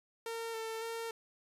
sawtooth tone with vibrato, 452.4 Hz, A4, 48 cents sharp, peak -34 dBFS, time 0.26-1.11 s, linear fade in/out 2 ms, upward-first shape square, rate 1.8 Hz, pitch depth 19 cents each way, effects resampled to 32000 Hz

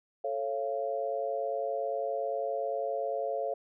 sine chord, A augmented, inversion none, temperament just, 440 / 550 / 687.5 Hz, A4 / C#5 / E#5, 0 / -14 / -27 cents, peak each -36 / -33 / -34 dBFS, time 0.24-3.54 s, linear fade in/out 5 ms, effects none

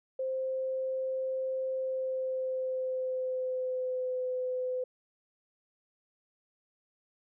sine tone with pitch glide, 523.3 to 507.2 Hz, C5 to B4, 0 to +46 cents, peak -30 dBFS, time 0.19-4.84 s, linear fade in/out 5 ms, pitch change -54 cents, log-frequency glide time 1.73-4.26 s, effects none

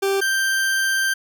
40% pulse tone pair in turn, 392 / 1571.1 Hz, G4 / G6, 0 / +3 cents, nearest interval 2 octaves, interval 2403 cents, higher second, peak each -17 dBFS, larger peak neither, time 0.02-0.21 / 0.21-1.14 s, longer second, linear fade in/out 10 ms, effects none

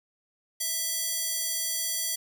square tone with high-pass filter, 659.3 Hz, E5, in tune, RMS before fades -30 dBFS, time 0.6-2.16 s, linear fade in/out 10 ms, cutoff 6000 Hz, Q 0.72, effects none

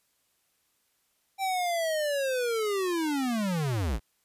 square linear sweep, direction down, 784 to 44.49 Hz, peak -27 dBFS, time 1.38-4 s, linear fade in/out 50 ms, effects white hiss -72 dBFS RMS until 4.24 s + resampled to 32000 Hz

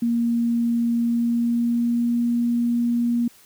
sine tone with pitch glide, 234.6 to 237.5 Hz, A#3 to A#3, +11 to +33 cents, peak -18 dBFS, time 0.02-3.28 s, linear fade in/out 5 ms, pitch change +22 cents, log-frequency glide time 1.01-2.17 s, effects white hiss -52 dBFS RMS until 3.45 s

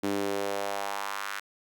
sawtooth tone with high-pass filter sweep, 100 Hz, G2, 35 cents sharp, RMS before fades -32 dBFS, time 0.03-1.4 s, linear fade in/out 10 ms, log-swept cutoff 280 to 1500 Hz, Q 2.2, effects none

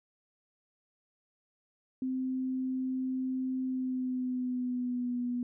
sine tone with pitch glide, 259.1 to 244.6 Hz, C4 to B3, -17 to -16 cents, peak -30 dBFS, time 2.02-5.43 s, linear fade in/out 2 ms, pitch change -99 cents, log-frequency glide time 3.64-5.19 s, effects none

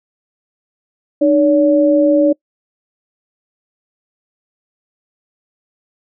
sine tone pair together, 303.5 / 570 Hz, D#4 / C#5, -43 / +48 cents, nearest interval major seventh, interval 1091 cents, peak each -11 dBFS, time 1.21-2.33 s, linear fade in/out 10 ms, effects noise-tail reverb RT60 0.1 s tail -25 dB re dry

